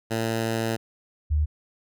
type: tone pair in turn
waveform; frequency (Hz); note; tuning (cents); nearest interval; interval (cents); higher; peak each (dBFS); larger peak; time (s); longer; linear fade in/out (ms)
10% pulse / sine; 113.3 / 75.38; A#2 / D2; -49 / +46; perfect fifth; 705; first; -16 / -19; first; 0.1-0.77 / 1.3-1.46; first; 20
effects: none